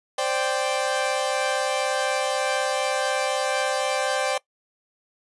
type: chord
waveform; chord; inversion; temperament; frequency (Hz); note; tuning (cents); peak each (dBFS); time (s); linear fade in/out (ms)
sawtooth; C suspended second; none; equal; 523.3 / 587.3 / 784; C5 / D5 / G5; 0 / 0 / 0; -23; 0.18-4.38; 5
effects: noise-tail reverb RT60 0.1 s tail -21 dB re dry + resampled to 24000 Hz